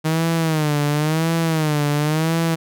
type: tone with vibrato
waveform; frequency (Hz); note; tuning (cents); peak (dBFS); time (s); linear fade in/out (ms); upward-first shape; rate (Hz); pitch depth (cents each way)
sawtooth; 155.56; D#3; 0; -13; 0.04-2.56; 20; sine; 0.95; 110
effects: none